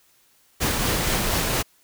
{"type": "noise with tremolo", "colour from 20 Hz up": "pink", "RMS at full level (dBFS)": -22, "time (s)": [0.6, 1.63], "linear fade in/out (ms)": 20, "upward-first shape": "sine", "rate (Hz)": 4.3, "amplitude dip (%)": 25, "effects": ["white hiss -60 dBFS RMS until 1.83 s"]}